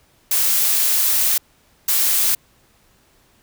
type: noise bursts at uneven times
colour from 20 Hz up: blue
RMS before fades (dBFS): -17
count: 2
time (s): 0.31-1.38 / 1.88-2.35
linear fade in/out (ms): 5
effects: pink hiss -57 dBFS RMS until 3.42 s